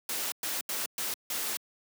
white noise bursts at uneven times, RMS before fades -33 dBFS, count 5, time 0.09-0.32 / 0.43-0.61 / 0.69-0.86 / 0.98-1.14 / 1.3-1.57 s, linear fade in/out 2 ms, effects high-pass 200 Hz 12 dB/octave

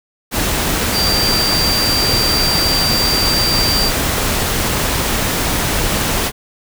sine tone in noise, 4704 Hz, D8, 2 cents sharp, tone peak -15 dBFS, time 0.92-3.92 s, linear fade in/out 50 ms, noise pink, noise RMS -17 dBFS, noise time 0.31-6.32 s, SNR -1 dB, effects none

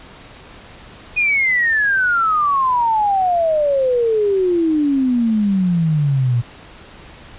sine exponential sweep, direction down, 2489 to 116.54 Hz, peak -13 dBFS, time 1.16-6.42 s, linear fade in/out 20 ms, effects pink hiss -40 dBFS RMS until 7.38 s + resampled to 8000 Hz

